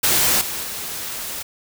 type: noise with level steps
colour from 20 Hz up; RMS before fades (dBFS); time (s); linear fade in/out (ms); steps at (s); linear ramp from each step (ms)
white; -17 / -27 / -29; 0.03-1.43; 10; 0.41 / 0.63; 2
effects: none